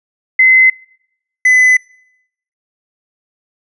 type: tone pair in turn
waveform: sine / triangle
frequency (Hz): 2049 / 2013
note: C7 / B6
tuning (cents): -37 / +33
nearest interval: unison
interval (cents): 30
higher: first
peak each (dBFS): -4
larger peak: neither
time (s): 0.39-0.7 / 1.45-1.77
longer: second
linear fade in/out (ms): 5
effects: noise-tail reverb RT60 0.8 s tail -26 dB re dry + resampled to 24000 Hz